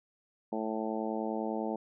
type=harmonic tone; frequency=110 Hz; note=A2; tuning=in tune; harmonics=2 / 3 / 4 / 5 / 6 / 7 / 8; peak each=-36 / -38 / -39 / -40 / -41 / -41 / -42 dBFS; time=0.52-1.76 s; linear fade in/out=5 ms; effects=none